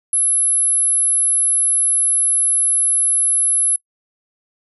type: tone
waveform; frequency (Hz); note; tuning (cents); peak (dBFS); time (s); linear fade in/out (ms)
sine; 11000; F9; -27; -13; 0.13-3.76; 2
effects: noise-tail reverb RT60 0.1 s tail -23 dB re dry